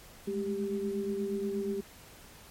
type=tone cluster; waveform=sine; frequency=204 / 212.4 / 393.9 Hz; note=G#3 / G#3 / G4; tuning=-31 / +39 / +8 cents; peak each=-37 / -37 / -32 dBFS; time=0.27-1.81 s; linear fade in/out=10 ms; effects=pink hiss -53 dBFS RMS until 2.5 s + MP3 64 kbps